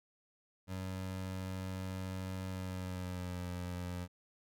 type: tone with pitch glide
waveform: 25% pulse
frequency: 93.8 to 89.2 Hz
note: F#2 to F2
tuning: +24 to +37 cents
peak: -35 dBFS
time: 0.67-4.08 s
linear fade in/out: 50 ms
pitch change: -87 cents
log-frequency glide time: 2.48-3.45 s
effects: none